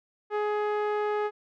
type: tone with low-pass filter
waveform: sawtooth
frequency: 419.2 Hz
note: G#4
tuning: 16 cents sharp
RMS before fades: -28 dBFS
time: 0.3-1.31 s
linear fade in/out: 50 ms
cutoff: 1500 Hz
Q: 0.93
effects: none